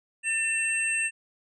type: tone cluster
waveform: sine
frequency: 1791 / 2693 / 8330 Hz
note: A6 / E7 / C9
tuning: +30 / +36 / -9 cents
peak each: -31 / -26 / -31 dBFS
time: 0.23-1.11 s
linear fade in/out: 50 ms
effects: none